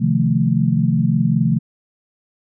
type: chord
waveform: sine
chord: F dominant seventh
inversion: second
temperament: equal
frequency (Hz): 130.81 / 155.56 / 174.61 / 220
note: C3 / Eb3 / F3 / A3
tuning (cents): 0 / 0 / 0 / 0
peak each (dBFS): -19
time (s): 0-1.59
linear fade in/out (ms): 20
effects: none